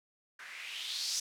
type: noise with low-pass filter sweep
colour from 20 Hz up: violet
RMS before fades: -39 dBFS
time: 0.39-1.2 s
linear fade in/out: 5 ms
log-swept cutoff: 1600 to 5900 Hz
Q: 3.3
effects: none